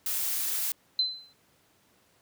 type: noise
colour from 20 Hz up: blue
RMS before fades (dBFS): -30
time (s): 0.06-0.72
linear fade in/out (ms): 2
type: tone with exponential decay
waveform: sine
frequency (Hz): 4058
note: B7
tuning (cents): +46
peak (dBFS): -20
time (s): 0.99-1.33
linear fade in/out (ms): 2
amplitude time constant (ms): 73
effects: pink hiss -65 dBFS RMS until 2.21 s + high-pass 100 Hz 12 dB/octave